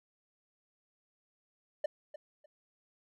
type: tone with echo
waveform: triangle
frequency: 600 Hz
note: D5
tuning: 37 cents sharp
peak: -26 dBFS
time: 1.84-1.86 s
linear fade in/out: 5 ms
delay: 300 ms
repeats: 2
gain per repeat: -14 dB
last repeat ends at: 2.46 s
effects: none